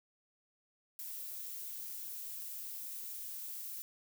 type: noise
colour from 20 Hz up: violet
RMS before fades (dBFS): -44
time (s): 0.99-3.82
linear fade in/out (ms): 0
effects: none